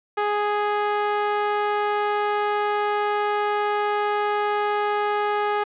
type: tone with band-pass filter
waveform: sawtooth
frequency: 415.3 Hz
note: G#4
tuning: in tune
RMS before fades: -23 dBFS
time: 0.17-5.64 s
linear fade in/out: 10 ms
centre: 1000 Hz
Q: 1
effects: resampled to 8000 Hz + 8-bit